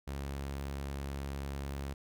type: tone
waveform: sawtooth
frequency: 69.3 Hz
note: C#2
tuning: in tune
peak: -33 dBFS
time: 0.07-1.94 s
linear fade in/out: 10 ms
effects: none